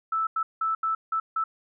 sine tone bursts at uneven times, 1316 Hz, E6, 3 cents flat, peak -23 dBFS, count 6, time 0.12-0.27 / 0.36-0.43 / 0.61-0.75 / 0.83-0.95 / 1.12-1.2 / 1.36-1.44 s, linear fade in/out 5 ms, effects none

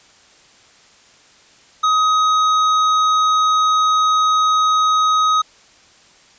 sine tone with hard clipping, 1260 Hz, D#6, 21 cents sharp, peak -14 dBFS, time 1.83-5.42 s, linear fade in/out 10 ms, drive 9 dB, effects white hiss -49 dBFS RMS until 6.38 s + resampled to 16000 Hz

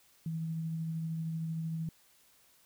sine tone with tremolo, 162.1 Hz, E3, 29 cents flat, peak -32 dBFS, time 0.26-1.89 s, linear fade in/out 2 ms, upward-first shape triangle, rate 13 Hz, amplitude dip 25%, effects white hiss -65 dBFS RMS until 2.65 s

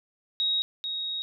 sine tone pair in turn, 3788 / 3772 Hz, A#7 / A#7, +27 / +20 cents, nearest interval unison, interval 7 cents, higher first, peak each -23 / -29 dBFS, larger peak first, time 0.4-0.62 / 0.84-1.22 s, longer second, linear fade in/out 0 ms, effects none

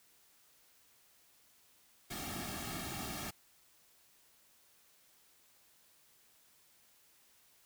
pink noise with comb filter, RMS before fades -42 dBFS, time 2.1-3.31 s, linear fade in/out 10 ms, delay 2 ms, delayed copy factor -0.8, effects white hiss -67 dBFS RMS until 7.65 s

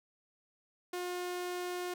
sawtooth tone, 357.8 Hz, F4, 42 cents sharp, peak -32 dBFS, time 0.93-1.94 s, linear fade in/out 5 ms, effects none

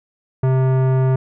sine tone with tanh clipping, 130.81 Hz, C3, in tune, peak -15 dBFS, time 0.43-1.16 s, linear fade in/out 5 ms, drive 17 dB, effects none

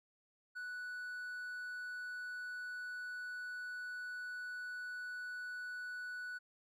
triangle tone, 1480 Hz, F#6, in tune, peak -40 dBFS, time 0.55-6.39 s, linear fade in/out 20 ms, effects none

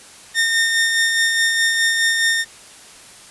sawtooth tone with tremolo, 1825 Hz, A#6, 37 cents flat, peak -10 dBFS, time 0.34-2.45 s, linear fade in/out 50 ms, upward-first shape sine, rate 4.8 Hz, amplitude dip 35%, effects white hiss -42 dBFS RMS until 3.3 s + resampled to 24000 Hz

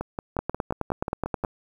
two click trains, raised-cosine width 1 ms, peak -11 / -15 dBFS, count 11 / 9, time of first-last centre 0.39-1.448 / 0.01-1.439 s, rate 9.45 / 5.6 Hz, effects 8-bit

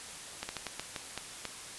slowing click train, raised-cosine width 0.2 ms, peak -18 dBFS, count 8, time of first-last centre 0.43-1.453 s, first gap 60 ms, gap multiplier 1.29, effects white hiss -45 dBFS RMS until 1.78 s + resampled to 24000 Hz

